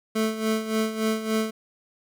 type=tone with tremolo; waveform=25% pulse; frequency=219.6 Hz; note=A3; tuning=3 cents flat; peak=-17 dBFS; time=0.15-1.51 s; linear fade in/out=10 ms; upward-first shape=sine; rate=3.5 Hz; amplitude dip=70%; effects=none